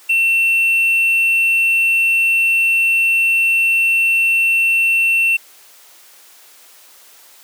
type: tone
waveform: triangle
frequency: 2700 Hz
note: E7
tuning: 41 cents sharp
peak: -10 dBFS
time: 0.09-5.37 s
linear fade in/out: 10 ms
effects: white hiss -45 dBFS RMS until 7.43 s + high-pass 400 Hz 12 dB/octave